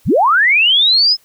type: linear sweep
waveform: sine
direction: up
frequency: 32.7 to 5210 Hz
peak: -8 dBFS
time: 0.05-1.17 s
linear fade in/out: 50 ms
effects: white hiss -53 dBFS RMS until 1.24 s